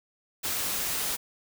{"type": "noise", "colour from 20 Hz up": "white", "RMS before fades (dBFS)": -30, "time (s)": [0.43, 1.17], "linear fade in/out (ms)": 20, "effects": []}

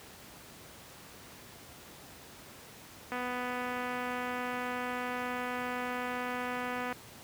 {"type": "click train", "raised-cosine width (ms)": 0.5, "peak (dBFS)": -22, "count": 945, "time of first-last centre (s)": [3.12, 6.926], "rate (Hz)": 248, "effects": ["pink hiss -51 dBFS RMS until 7.23 s", "high-pass 80 Hz 12 dB/octave"]}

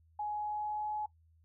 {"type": "tone with pitch glide", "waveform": "sine", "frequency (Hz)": [838, 846.8], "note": ["G#5", "G#5"], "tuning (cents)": [15, 33], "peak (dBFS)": -34, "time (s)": [0.19, 1.06], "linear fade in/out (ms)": 5, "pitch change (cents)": 18, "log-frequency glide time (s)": [0.31, 0.91], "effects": ["noise-tail reverb RT60 0.1 s tail -17 dB re dry", "added 81 Hz sine -63 dBFS peak until 1.44 s"]}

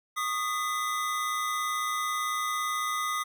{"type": "tone cluster", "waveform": "square", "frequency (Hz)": [1115, 1233, 2010], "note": ["C#6", "D#6", "B6"], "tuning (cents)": [10, -16, 30], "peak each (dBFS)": [-39, -30, -36], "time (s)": [0.16, 3.24], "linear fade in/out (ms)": 20, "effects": []}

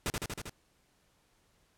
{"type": "noise with echo", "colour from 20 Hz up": "pink", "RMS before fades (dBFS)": -32, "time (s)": [0.06, 0.1], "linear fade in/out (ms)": 0, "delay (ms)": 79, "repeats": 5, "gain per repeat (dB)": -2, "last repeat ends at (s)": 0.495, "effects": ["pink hiss -70 dBFS RMS until 1.77 s", "low-pass 12000 Hz 12 dB/octave"]}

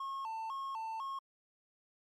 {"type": "tone with vibrato", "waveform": "triangle", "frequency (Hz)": 984, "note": "B5", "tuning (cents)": -7, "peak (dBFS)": -36, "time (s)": [0, 1.19], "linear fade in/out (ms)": 5, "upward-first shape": "square", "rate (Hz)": 2, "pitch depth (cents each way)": 170, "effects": ["Opus 48 kbps"]}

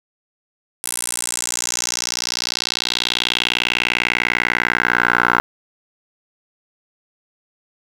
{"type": "tone with band-pass filter sweep", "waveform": "10% pulse", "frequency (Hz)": 60.1, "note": "B1", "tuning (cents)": -46, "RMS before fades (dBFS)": -20, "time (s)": [0.84, 5.4], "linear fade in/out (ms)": 0, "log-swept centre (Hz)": [10000, 1300], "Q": 3.5, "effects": ["7-bit"]}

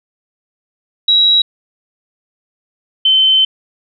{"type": "tone pair in turn", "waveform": "sine", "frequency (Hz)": [3869, 3075], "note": ["B7", "G7"], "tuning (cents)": [-36, -34], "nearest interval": "major third", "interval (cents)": 398, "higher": "first", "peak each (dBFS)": -7, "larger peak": "neither", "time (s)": [[1.08, 1.42], [3.05, 3.45]], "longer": "second", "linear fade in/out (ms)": 5, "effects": []}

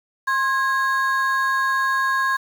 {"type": "ring-modulated tone", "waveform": "triangle", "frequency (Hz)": 1354, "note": "E6", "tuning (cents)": 46, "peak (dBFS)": -13, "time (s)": [0.27, 2.37], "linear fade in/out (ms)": 10, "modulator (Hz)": 293, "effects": ["7-bit"]}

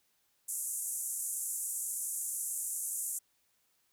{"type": "band-pass noise", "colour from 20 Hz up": "white", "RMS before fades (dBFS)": -37, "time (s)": [0.48, 3.19], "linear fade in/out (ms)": 10, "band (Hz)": [7000, 12000], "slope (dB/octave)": 48, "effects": ["white hiss -74 dBFS RMS until 3.92 s"]}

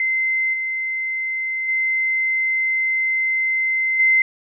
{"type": "tone with level steps", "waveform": "sine", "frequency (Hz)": 2070, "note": "C7", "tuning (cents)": -19, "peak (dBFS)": [-17, -21, -17, -12], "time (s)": [0, 4.22], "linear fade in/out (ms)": 2, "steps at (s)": [0.53, 1.68, 3.99], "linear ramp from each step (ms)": 10, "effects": []}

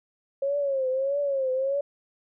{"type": "tone with vibrato", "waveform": "sine", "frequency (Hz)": 544, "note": "C#5", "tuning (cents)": -33, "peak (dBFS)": -23, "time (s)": [0.42, 1.81], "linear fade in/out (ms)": 5, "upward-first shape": "triangle", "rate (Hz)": 1.6, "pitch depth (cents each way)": 110, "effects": []}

